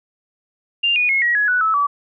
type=tone with pitch steps; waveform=sine; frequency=2794 / 2461 / 2167 / 1908.4 / 1680.6 / 1480.1 / 1303.4 / 1147.9 Hz; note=F7 / D#7 / C#7 / A#6 / G#6 / F#6 / E6 / D6; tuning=0 / -20 / -40 / +40 / +20 / 0 / -20 / -40 cents; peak=-14 dBFS; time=0.83-1.87 s; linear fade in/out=10 ms; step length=130 ms; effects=none